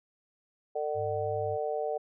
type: harmonic tone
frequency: 150 Hz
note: D3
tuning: 37 cents sharp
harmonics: 3 / 4 / 5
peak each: -33 / -33 / -35 dBFS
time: 0.75-1.98 s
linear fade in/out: 10 ms
type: tone with vibrato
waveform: sine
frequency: 101.5 Hz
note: G#2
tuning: 39 cents flat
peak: -37 dBFS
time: 0.94-1.58 s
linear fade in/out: 50 ms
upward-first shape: triangle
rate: 3 Hz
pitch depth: 25 cents each way
effects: none